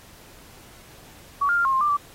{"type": "tone with pitch steps", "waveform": "sine", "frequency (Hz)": [1130, 1405, 1393, 1073, 1057, 1188, 1160], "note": ["C#6", "F6", "F6", "C6", "C6", "D6", "D6"], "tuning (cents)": [33, 10, -5, 43, 17, 20, -22], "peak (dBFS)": -18, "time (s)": [1.41, 1.97], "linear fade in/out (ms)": 10, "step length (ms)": 80, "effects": ["pink hiss -49 dBFS RMS until 2.14 s", "AAC 48 kbps"]}